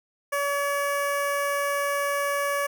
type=tone with notch filter; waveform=15% pulse; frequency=568 Hz; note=C#5; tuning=42 cents sharp; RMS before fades=-26 dBFS; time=0.32-2.67 s; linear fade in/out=10 ms; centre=4100 Hz; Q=0.87; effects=none